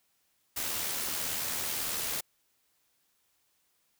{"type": "noise with amplitude modulation", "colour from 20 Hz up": "white", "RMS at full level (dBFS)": -32, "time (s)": [0.56, 2.21], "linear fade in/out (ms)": 10, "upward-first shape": "sine", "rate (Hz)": 78.2, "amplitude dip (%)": 35, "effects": ["white hiss -73 dBFS RMS until 3.99 s"]}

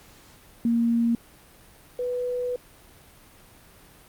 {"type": "tone pair in turn", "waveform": "sine", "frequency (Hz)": [233.1, 493.9], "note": ["A#3", "B4"], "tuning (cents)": [0, 0], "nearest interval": "octave + minor second", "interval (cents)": 1300, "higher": "second", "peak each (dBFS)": [-19, -25], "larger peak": "first", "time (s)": [[0.65, 1.15], [1.99, 2.56]], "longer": "second", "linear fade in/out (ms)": 2, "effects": ["pink hiss -52 dBFS RMS until 4.08 s", "Opus 48 kbps"]}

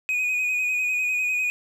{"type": "tone with vibrato", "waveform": "triangle", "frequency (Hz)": 2489, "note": "D#7", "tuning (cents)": 0, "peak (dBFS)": -20, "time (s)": [0.09, 1.5], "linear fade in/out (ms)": 0, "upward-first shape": "square", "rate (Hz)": 10, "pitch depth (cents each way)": 24, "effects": []}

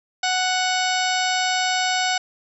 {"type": "harmonic tone", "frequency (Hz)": 740, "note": "F#5", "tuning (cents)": 0, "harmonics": [1, 2, 3, 4, 5, 6, 7, 8, 10], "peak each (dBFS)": [-23, -26, -28, -29, -30, -31, -31, -32, -33], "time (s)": [0.23, 2.18], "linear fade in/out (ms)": 5, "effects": []}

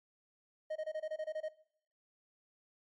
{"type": "tone bursts", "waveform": "triangle", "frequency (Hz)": 622.3, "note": "D#5", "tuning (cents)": 0, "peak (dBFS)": -33, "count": 10, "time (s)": [0.7, 1.487], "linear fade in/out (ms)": 10, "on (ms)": 58, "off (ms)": 23, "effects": ["noise-tail reverb RT60 0.6 s tail -19 dB re dry", "MP3 48 kbps"]}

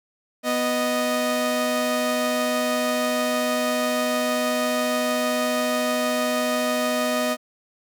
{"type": "tone pair together", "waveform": "sawtooth", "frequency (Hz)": [246.9, 620.4], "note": ["B3", "D#5"], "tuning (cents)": [0, -5], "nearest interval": "octave + major third", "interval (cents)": 1595, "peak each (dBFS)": [-21, -19], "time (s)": [0.43, 7.37], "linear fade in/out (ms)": 50, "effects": []}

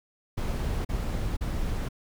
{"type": "noise bursts", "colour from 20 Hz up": "brown", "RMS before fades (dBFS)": -29, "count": 3, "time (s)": [0.37, 1.888], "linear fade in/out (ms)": 10, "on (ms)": 480, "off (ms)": 39, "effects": []}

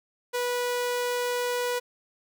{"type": "tone", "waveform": "sawtooth", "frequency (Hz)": 489.6, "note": "B4", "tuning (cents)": -15, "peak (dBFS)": -22, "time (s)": [0.33, 1.8], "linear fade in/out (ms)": 20, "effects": []}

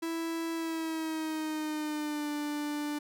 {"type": "tone with pitch glide", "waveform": "45% pulse", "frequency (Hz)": [329.6, 295.3], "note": ["E4", "D4"], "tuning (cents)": [0, 10], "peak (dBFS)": -32, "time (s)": [0.02, 2.99], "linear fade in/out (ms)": 10, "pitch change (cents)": -190, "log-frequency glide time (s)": [0.54, 2.3], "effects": []}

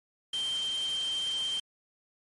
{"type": "tone in noise", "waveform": "sine", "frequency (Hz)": 3142, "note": "G7", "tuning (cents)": 3, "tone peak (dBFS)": -29, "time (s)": [0.33, 1.6], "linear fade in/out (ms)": 5, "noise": "white", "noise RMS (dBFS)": -42, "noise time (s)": [0.33, 1.6], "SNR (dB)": 10, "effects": ["MP3 48 kbps"]}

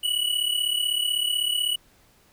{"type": "tone pair together", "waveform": "square", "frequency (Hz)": [2924, 2960], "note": ["F#7", "F#7"], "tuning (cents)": [-21, 0], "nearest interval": "unison", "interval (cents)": 21, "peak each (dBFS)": -26, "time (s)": [0.03, 1.76], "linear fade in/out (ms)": 10, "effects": ["pink hiss -59 dBFS RMS until 2.32 s"]}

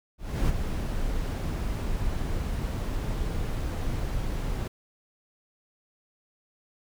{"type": "noise with ADSR envelope", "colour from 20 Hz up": "brown", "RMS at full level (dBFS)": -23, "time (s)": [0.18, 4.68], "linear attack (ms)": 310, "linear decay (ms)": 17, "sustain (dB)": -6, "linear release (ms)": 7, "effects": []}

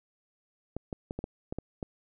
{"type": "clicks", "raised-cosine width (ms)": 2, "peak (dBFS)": -21, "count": 8, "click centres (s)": [0.766, 0.928, 1.109, 1.19, 1.241, 1.525, 1.586, 1.828], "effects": []}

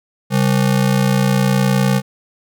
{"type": "ring-modulated tone", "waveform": "square", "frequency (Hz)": 166.1, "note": "E3", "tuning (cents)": 13, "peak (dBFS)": -10, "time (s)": [0.3, 2.02], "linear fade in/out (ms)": 50, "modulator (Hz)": 29.9, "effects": []}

